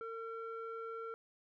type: tone with low-pass filter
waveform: square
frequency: 453.9 Hz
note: A#4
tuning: 46 cents flat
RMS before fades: -44 dBFS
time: 0.01-1.14 s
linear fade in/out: 0 ms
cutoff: 1300 Hz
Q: 3
effects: none